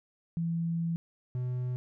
sine / triangle tone pair in turn, 167.1 / 125.18 Hz, E3 / B2, +24 / +24 cents, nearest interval perfect fourth, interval 500 cents, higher first, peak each -28 dBFS, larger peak neither, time 0.37-0.96 / 1.35-1.76 s, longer first, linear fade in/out 0 ms, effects none

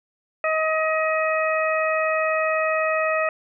harmonic tone, 632 Hz, D#5, 27 cents sharp, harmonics 1 / 2 / 3 / 4, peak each -22 / -25 / -27 / -28 dBFS, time 0.44-3.29 s, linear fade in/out 2 ms, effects none

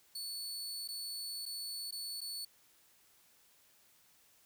sawtooth tone with dropouts, 4444 Hz, C#8, 4 cents sharp, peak -37 dBFS, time 0.15-2.45 s, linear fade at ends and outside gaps 5 ms, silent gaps 0.877-0.886 / 1.456-1.461 / 1.91-1.923 / 2.207-2.214 s, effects white hiss -67 dBFS RMS until 4.45 s

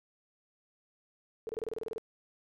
sine tone bursts, 445.3 Hz, A4, 21 cents sharp, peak -34 dBFS, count 11, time 1.47-1.981 s, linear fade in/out 0 ms, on 21 ms, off 28 ms, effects none

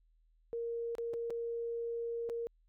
sine tone with dropouts, 466.2 Hz, A#4, in tune, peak -35 dBFS, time 0.53-2.47 s, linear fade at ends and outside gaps 0 ms, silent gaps 0.952-0.983 / 1.135-1.139 / 1.3-1.305 / 2.291-2.298 s, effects added 40 Hz sine -66 dBFS peak until 2.68 s

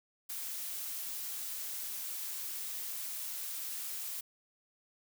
blue noise, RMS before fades -40 dBFS, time 0.29-4.21 s, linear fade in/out 10 ms, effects none

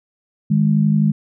sine tone pair together, 155.32 / 207.1 Hz, D#3 / G#3, -3 / -5 cents, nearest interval perfect fourth, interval 498 cents, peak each -15 dBFS, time 0.5-1.12 s, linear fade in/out 10 ms, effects none

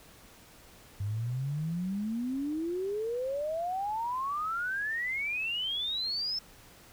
sine exponential sweep, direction up, 98 to 5330 Hz, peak -30 dBFS, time 1-6.39 s, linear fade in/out 5 ms, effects pink hiss -55 dBFS RMS until 6.92 s

